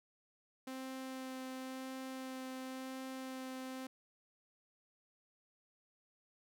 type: tone with vibrato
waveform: sawtooth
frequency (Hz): 261.1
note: C4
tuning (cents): -3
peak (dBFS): -39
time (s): 0.67-3.87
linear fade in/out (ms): 5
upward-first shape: sine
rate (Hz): 0.95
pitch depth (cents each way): 9
effects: none